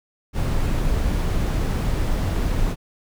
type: noise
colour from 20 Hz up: brown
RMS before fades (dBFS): -21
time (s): 0.33-2.76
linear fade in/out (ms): 50
effects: none